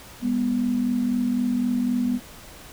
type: tone pair together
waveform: sine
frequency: 202.3 / 246.2 Hz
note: G#3 / B3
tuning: -45 / -5 cents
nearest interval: minor third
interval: 340 cents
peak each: -27 / -21 dBFS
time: 0.21-2.2 s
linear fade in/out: 50 ms
effects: pink hiss -44 dBFS RMS until 2.72 s